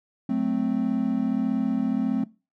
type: chord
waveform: triangle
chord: F# diminished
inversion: none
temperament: equal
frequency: 185 / 220 / 261.6 Hz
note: F#3 / A3 / C4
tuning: 0 / 0 / 0 cents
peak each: -28 / -24 / -23 dBFS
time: 0.29-2.24 s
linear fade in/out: 5 ms
effects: noise-tail reverb RT60 0.3 s tail -21 dB re dry